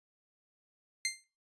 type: tone with exponential decay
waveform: 15% pulse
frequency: 2093 Hz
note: C7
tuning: in tune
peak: -21 dBFS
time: 1.05-1.24 s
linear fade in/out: 1 ms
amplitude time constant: 40 ms
effects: noise-tail reverb RT60 0.3 s tail -18 dB re dry + resampled to 22050 Hz